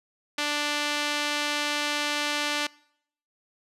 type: tone with band-pass filter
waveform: sawtooth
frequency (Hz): 294.1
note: D4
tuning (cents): +3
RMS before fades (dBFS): -28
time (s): 0.38-2.67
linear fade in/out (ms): 5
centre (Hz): 3300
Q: 0.82
effects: noise-tail reverb RT60 0.7 s tail -24 dB re dry + resampled to 32000 Hz